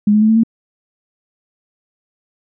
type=tone with pitch steps; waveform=sine; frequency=207.6 / 212.3 / 217.2 / 222.1 / 227.2 Hz; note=G#3 / G#3 / A3 / A3 / A#3; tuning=0 / +38 / -22 / +16 / -44 cents; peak=-8 dBFS; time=0.07-0.435 s; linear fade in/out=5 ms; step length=73 ms; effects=none